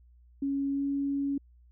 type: tone with pitch glide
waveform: sine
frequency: 277.2 to 279.5 Hz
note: C#4 to C#4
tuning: 0 to +14 cents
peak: -27 dBFS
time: 0.42-1.38 s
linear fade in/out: 5 ms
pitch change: +14 cents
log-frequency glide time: 0.72-0.83 s
effects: added 60 Hz sine -55 dBFS peak until 1.71 s